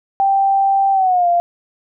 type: tone with pitch glide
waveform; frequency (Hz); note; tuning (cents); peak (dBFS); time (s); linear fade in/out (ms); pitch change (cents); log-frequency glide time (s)
sine; 784 to 694.4; G5 to F5; 0 to -10; -11; 0.2-1.4; 0; -210; 0.92-1.28
effects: none